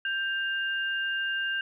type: tone pair together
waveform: sine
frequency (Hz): 1576.5 / 2809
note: G6 / F7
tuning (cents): +9 / +9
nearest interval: minor seventh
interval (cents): 1000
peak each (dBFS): -28 / -33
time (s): 0.05-1.61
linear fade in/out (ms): 2
effects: none